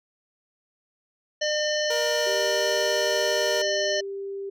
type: harmonic tone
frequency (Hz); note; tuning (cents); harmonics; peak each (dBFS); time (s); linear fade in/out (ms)
604; D5; +48; 1 / 3 / 5 / 7 / 9 / 10; -25 / -30 / -32 / -33 / -35 / -35; 1.41-4.01; 10
type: tone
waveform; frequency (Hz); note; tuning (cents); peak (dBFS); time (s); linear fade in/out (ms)
sawtooth; 472.3; A#4; +23; -24; 1.9-3.62; 5
type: tone with pitch glide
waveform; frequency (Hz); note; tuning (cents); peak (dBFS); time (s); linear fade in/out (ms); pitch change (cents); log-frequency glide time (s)
sine; 392 to 394.5; G4 to G4; 0 to +11; -30; 2.26-4.5; 10; +11; 2.48-2.69
effects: none